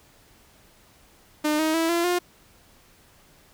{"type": "tone with pitch steps", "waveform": "sawtooth", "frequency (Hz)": [302.6, 314.9, 327.7, 341, 354.9], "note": ["D#4", "D#4", "E4", "F4", "F4"], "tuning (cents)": [-48, 21, -10, -41, 28], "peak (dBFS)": -17, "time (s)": [1.44, 2.19], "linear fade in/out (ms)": 10, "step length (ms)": 150, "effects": ["pink hiss -56 dBFS RMS until 3.53 s"]}